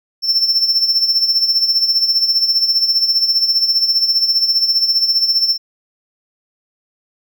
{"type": "tone with tremolo", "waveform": "triangle", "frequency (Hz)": 5370, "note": "E8", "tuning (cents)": 31, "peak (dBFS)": -8, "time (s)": [0.22, 5.58], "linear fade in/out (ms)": 50, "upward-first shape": "sine", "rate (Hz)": 15, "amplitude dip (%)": 65, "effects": []}